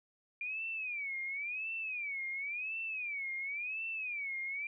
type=tone with vibrato; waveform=sine; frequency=2386 Hz; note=D7; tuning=27 cents sharp; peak=-36 dBFS; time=0.41-4.67 s; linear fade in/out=2 ms; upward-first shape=sine; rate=0.94 Hz; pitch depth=200 cents each way; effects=none